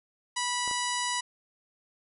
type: harmonic tone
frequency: 980 Hz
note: B5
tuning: 14 cents flat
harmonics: 1 / 2 / 3 / 4 / 5 / 6 / 7 / 8 / 9 / 10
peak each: -32 / -35 / -37 / -38 / -39 / -40 / -40 / -41 / -42 / -42 dBFS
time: 0.36-1.21 s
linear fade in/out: 10 ms
type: clicks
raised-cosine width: 1 ms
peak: -28 dBFS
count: 2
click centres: 0.677 / 0.712 s
effects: none